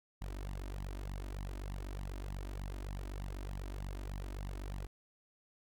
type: tone with flanger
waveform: sawtooth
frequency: 48 Hz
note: G1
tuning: 36 cents flat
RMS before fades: -42 dBFS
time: 0.21-4.87 s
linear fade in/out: 10 ms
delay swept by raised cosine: 0.99 to 3.29 ms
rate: 3.3 Hz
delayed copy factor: +1
effects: none